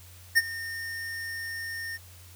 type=tone with ADSR envelope; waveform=square; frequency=1826 Hz; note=A#6; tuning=36 cents flat; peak=-16 dBFS; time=0.35-1.98 s; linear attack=26 ms; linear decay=34 ms; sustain=-18 dB; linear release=27 ms; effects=added 89 Hz sine -49 dBFS peak until 2.35 s + white hiss -53 dBFS RMS until 2.35 s